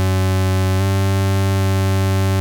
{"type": "tone with pitch steps", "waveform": "40% pulse", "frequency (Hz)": [94.4, 96.9, 96.2], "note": ["F#2", "G2", "G2"], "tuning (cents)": [35, -20, -32], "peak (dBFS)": -13, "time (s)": [0, 2.4], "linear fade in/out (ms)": 0, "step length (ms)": 800, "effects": []}